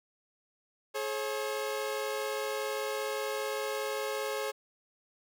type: tone pair together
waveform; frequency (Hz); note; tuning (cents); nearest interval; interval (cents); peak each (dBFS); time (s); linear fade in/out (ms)
sawtooth; 424.6 / 542; G#4 / C#5; +38 / -39; major third; 423; -31 / -31; 0.94-4.52; 20
effects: none